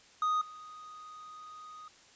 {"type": "tone with level steps", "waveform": "triangle", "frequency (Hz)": 1244.5, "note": "D#6", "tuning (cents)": 0, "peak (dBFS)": [-25, -44], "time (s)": [0.22, 1.88], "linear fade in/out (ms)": 2, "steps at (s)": 0.41, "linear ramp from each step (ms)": 5, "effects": ["white hiss -59 dBFS RMS until 2.15 s", "resampled to 16000 Hz"]}